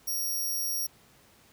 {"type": "tone", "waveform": "10% pulse", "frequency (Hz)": 5640, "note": "F8", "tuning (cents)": 16, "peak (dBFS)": -23, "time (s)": [0.07, 0.87], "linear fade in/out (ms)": 10, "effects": ["pink hiss -59 dBFS RMS until 1.52 s", "high-pass 60 Hz 12 dB/octave"]}